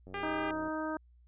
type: click train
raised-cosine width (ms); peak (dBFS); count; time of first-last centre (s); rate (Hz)
2; -37; 58; 0.07-0.681; 93.3
type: tone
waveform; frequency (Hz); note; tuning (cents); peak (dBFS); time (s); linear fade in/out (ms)
10% pulse; 400.9; G4; +39; -27; 0.14-0.51; 2
type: harmonic tone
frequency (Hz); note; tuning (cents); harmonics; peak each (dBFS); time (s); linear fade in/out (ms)
312.4; D#4; +7; 1 / 2 / 3 / 4 / 5; -36 / -39 / -41 / -42 / -43; 0.23-0.97; 2
effects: added 60 Hz sine -58 dBFS peak until 1.27 s + resampled to 8000 Hz